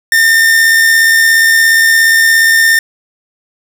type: tone with amplitude modulation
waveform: 45% pulse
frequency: 1810 Hz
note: A6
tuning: 48 cents sharp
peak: -4 dBFS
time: 0.12-2.79 s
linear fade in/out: 2 ms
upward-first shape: sine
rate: 77.1 Hz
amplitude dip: 30%
effects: none